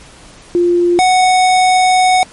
sine / square tone pair in turn, 349.2 / 739.9 Hz, F4 / F#5, 0 / 0 cents, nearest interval octave + minor second, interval 1300 cents, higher second, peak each -8 dBFS, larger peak neither, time 0.55-0.99 / 0.99-2.23 s, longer second, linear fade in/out 0 ms, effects pink hiss -39 dBFS RMS until 2.32 s + MP3 48 kbps

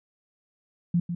sine tone with echo, 172.8 Hz, F3, 18 cents flat, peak -19 dBFS, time 0.94-1 s, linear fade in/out 5 ms, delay 150 ms, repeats 1, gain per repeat -8 dB, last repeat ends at 1.15 s, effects none

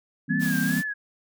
sine chord, C dominant seventh, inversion first, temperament just, 163.52 / 196.22 / 235.5 / 261.6 Hz, E3 / G3 / Bb3 / C4, -14 / +2 / +18 / 0 cents, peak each -28 dBFS, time 0.28-0.82 s, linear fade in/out 20 ms
sine tone with vibrato, 1661.2 Hz, G#6, in tune, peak -27 dBFS, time 0.29-0.94 s, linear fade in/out 20 ms, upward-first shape sine, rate 2.4 Hz, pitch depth 86 cents each way
white noise, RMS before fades -35 dBFS, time 0.39-0.84 s, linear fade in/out 50 ms
effects none

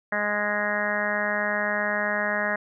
harmonic tone, 207.7 Hz, G#3, in tune, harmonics 1 / 2 / 3 / 4 / 5 / 6 / 7 / 8 / 9 / 10, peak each -34 / -39 / -29 / -35 / -35 / -36 / -34 / -29 / -29 / -40 dBFS, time 0.12-2.56 s, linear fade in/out 5 ms, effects none

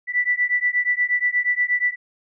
sine beating tone pair, 1966 / 1974.4 Hz, B6 / B6, -8 / -1 cents, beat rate 8.4 Hz, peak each -21 dBFS, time 0.07-1.96 s, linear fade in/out 50 ms, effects none

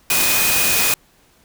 sine tone in noise, 2489 Hz, D#7, in tune, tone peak -22 dBFS, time 0.1-0.94 s, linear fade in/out 2 ms, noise white, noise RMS -17 dBFS, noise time 0.1-0.94 s, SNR -8 dB, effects pink hiss -55 dBFS RMS until 1.44 s

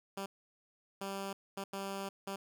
10% pulse tone bursts at uneven times, 196 Hz, G3, in tune, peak -30 dBFS, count 5, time 0.17-0.26 / 1.01-1.33 / 1.57-1.64 / 1.73-2.09 / 2.27-2.36 s, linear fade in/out 5 ms, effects none

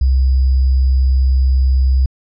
sine tone with sample-and-hold, 65.4 Hz, C2, in tune, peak -9 dBFS, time 0.01-2.06 s, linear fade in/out 5 ms, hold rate 4900 Hz, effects resampled to 16000 Hz

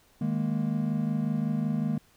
triangle chord, D# suspended fourth, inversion none, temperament equal, 155.56 / 207.7 / 233.1 Hz, D#3 / G#3 / A#3, 0 / 0 / 0 cents, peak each -28 dBFS, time 0.21-1.98 s, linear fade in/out 5 ms, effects pink hiss -62 dBFS RMS until 2.16 s

